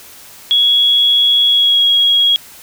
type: tone with pitch glide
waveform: sine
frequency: 3345 to 3305 Hz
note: G#7 to G#7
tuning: +12 to -9 cents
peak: -8 dBFS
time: 0.51-2.36 s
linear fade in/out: 0 ms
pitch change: -21 cents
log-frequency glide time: 1.47-1.83 s
effects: white hiss -38 dBFS RMS until 2.62 s